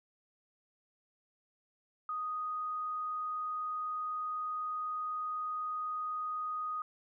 sine tone, 1244 Hz, D#6, 1 cent flat, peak -34 dBFS, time 2.09-6.82 s, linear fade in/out 2 ms, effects none

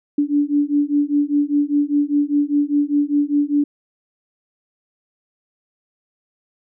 sine beating tone pair, 287.7 / 292.7 Hz, D4 / D4, -36 / -6 cents, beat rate 5 Hz, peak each -18 dBFS, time 0.18-3.64 s, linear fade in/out 5 ms, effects none

